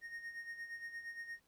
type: tone with tremolo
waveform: triangle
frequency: 1856 Hz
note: A#6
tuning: 8 cents flat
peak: -40 dBFS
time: 0.01-1.4 s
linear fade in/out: 50 ms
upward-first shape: sine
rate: 8.6 Hz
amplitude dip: 65%
effects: pink hiss -75 dBFS RMS until 1.47 s